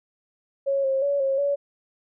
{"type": "tone with pitch steps", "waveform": "sine", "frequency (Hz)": [551, 536, 566, 541, 567], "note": ["C#5", "C5", "C#5", "C#5", "C#5"], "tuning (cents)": [-11, 42, 36, -42, 39], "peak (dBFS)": -20, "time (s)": [0.66, 1.56], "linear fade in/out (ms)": 20, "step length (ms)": 180, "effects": []}